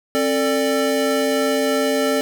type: tone cluster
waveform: square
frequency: 267.8 / 445.3 / 588 Hz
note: C4 / A4 / D5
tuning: +40 / +21 / +2 cents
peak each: -22 dBFS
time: 0.15-2.21 s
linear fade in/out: 0 ms
effects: none